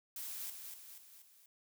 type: noise with echo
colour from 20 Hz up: blue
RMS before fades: -44 dBFS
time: 0.16-0.5 s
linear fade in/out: 2 ms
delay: 240 ms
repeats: 4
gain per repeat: -5 dB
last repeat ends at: 1.46 s
effects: none